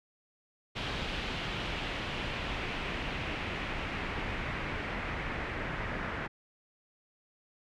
pink noise with low-pass filter sweep, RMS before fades -36 dBFS, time 0.75-6.28 s, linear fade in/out 20 ms, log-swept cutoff 3300 to 1900 Hz, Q 1.9, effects none

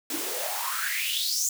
white noise with high-pass filter sweep, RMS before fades -29 dBFS, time 0.1-1.49 s, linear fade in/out 2 ms, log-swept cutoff 270 to 7100 Hz, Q 6.9, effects none

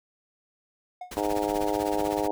triangle tone with exponential decay, 725 Hz, F#5, 35 cents flat, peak -30 dBFS, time 1.01-1.18 s, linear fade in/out 5 ms, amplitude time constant 36 ms
pink noise with tremolo, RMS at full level -36 dBFS, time 1.11-2.28 s, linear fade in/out 5 ms, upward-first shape sine, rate 16 Hz, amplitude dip 75%
harmonic tone, 103.1 Hz, G#2, 12 cents flat, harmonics 3 / 4 / 5 / 6 / 7 / 8 / 9, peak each -30 / -31 / -32 / -33 / -33 / -34 / -35 dBFS, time 1.17-2.31 s, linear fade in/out 0 ms
effects none

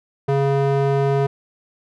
square tone with band-pass filter, 138.5 Hz, C#3, 1 cent flat, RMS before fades -18 dBFS, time 0.28-1.27 s, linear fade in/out 10 ms, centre 460 Hz, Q 0.92, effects none

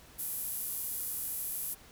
sawtooth tone with high-pass filter, 486.9 Hz, B4, 25 cents flat, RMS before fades -37 dBFS, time 0.18-1.75 s, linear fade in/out 20 ms, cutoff 12000 Hz, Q 1.8, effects pink hiss -56 dBFS RMS until 1.91 s

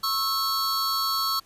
square tone cluster, 1094 / 1314 / 4422 Hz, C#6 / E6 / C#8, -23 / -6 / -5 cents, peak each -30 / -29 / -27 dBFS, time 0.03-1.4 s, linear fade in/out 10 ms, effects pink hiss -57 dBFS RMS until 1.45 s + resampled to 32000 Hz

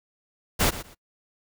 pink noise with echo, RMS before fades -21 dBFS, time 0.59-0.71 s, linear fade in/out 20 ms, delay 120 ms, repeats 2, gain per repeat -14 dB, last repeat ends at 0.95 s, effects noise-tail reverb RT60 0.1 s tail -23 dB re dry

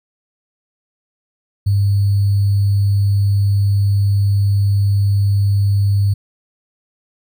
sine tone with sample-and-hold, 100 Hz, G2, 35 cents sharp, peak -11 dBFS, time 1.66-6.14 s, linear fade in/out 10 ms, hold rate 4410 Hz, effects none

